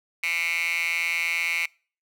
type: tone with high-pass filter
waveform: 10% pulse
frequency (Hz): 168.6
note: E3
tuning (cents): +39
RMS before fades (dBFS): -26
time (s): 0.23-1.66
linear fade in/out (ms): 5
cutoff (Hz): 2200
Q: 8.2
effects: noise-tail reverb RT60 0.4 s tail -25 dB re dry